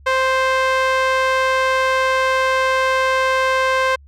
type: tone with band-pass filter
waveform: sawtooth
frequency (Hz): 523.3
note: C5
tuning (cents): 0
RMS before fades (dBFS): -17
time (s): 0.06-3.96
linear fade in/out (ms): 10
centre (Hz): 1400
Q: 0.89
effects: added 70 Hz sine -42 dBFS peak until 4.07 s